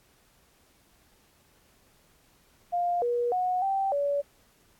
sine tone with pitch steps, 702 / 480.7 / 731 / 779 / 570 Hz, F5 / B4 / F#5 / G5 / C#5, +9 / -47 / -21 / -11 / +48 cents, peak -24 dBFS, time 2.72-4.22 s, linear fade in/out 20 ms, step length 300 ms, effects pink hiss -63 dBFS RMS until 4.79 s + AAC 64 kbps

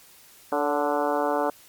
harmonic tone with a mistuned harmonic, 146.83 Hz, D3, in tune, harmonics 2 / 3 / 4 / 5 / 6 / 7 / 8 / 9 / 10, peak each -30 / -29 / -27 / -29 / -29 / -33 / -34 / -36 / -37 dBFS, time 0.52-1.5 s, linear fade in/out 2 ms, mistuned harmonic 4, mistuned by -38 cents, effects white hiss -52 dBFS RMS until 1.68 s + MP3 96 kbps

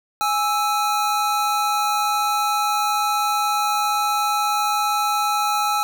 square tone pair together, 830 / 1315.3 Hz, G#5 / E6, -1 / -4 cents, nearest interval minor sixth, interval 797 cents, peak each -22 dBFS, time 0.21-5.83 s, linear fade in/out 0 ms, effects none

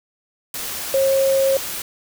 sine tone in noise, 540 Hz, C#5, 45 cents flat, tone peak -14 dBFS, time 0.94-1.57 s, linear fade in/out 2 ms, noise white, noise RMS -28 dBFS, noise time 0.54-1.82 s, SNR +11 dB, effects none

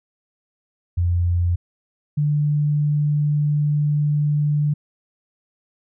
sine tone pair in turn, 87.31 / 147.94 Hz, F2 / D3, 0 / +13 cents, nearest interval major sixth, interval 913 cents, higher second, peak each -16 dBFS, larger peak neither, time 0.97-1.56 / 2.17-4.74 s, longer second, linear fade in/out 10 ms, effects none

